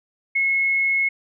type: tone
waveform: sine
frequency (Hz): 2177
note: C#7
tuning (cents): -32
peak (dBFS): -17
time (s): 0.35-1.09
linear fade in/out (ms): 10
effects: none